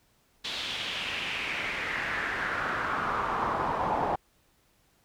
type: noise with band-pass filter sweep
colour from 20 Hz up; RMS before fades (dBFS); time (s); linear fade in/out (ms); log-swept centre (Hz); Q
brown; -31; 0.44-4.16; 10; 3700 to 790; 3.2
effects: pink hiss -67 dBFS RMS until 5.04 s